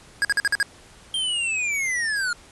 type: tone bursts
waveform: square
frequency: 1643 Hz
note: G#6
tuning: 19 cents flat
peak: -18 dBFS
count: 6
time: 0.22-0.628 s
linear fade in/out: 0 ms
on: 28 ms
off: 48 ms
type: linear sweep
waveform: square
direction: down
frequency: 3192 to 1396.9 Hz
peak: -23 dBFS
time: 1.14-2.33 s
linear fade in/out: 2 ms
effects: pink hiss -49 dBFS RMS until 2.51 s + resampled to 24000 Hz